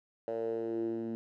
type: tone with band-pass filter sweep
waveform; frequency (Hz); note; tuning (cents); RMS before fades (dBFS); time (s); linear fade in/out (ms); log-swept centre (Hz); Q
10% pulse; 114.1; A#2; -37; -35; 0.28-1.15; 0; 540 to 260; 5.1
effects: none